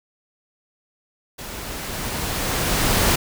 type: noise with level ramp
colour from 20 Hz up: pink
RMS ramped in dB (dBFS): -34 to -17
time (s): 1.38-3.16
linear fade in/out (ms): 10
effects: none